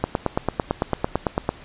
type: click train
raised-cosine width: 1 ms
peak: -5 dBFS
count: 14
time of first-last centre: 0.04-1.491 s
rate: 8.96 Hz
effects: pink hiss -44 dBFS RMS until 1.64 s + resampled to 8000 Hz